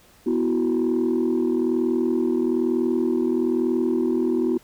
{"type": "chord", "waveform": "sine", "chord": "B suspended fourth", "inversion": "none", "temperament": "just", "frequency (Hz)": [246.9, 329.3, 370.4], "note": ["B3", "E4", "F#4"], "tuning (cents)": [0, -2, 2], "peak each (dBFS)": -22, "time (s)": [0.26, 4.58], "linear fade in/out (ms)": 10, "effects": ["tanh soft clip ceiling -14 dBFS", "pink hiss -54 dBFS RMS until 4.63 s"]}